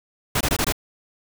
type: noise bursts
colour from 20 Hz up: pink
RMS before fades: -21 dBFS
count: 5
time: 0.35-0.724 s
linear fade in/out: 5 ms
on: 58 ms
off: 21 ms
effects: none